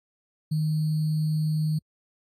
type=tone with sample-and-hold; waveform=sine; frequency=155.1 Hz; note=D#3; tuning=5 cents flat; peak=-22 dBFS; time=0.51-1.79 s; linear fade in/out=10 ms; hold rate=4410 Hz; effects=AAC 48 kbps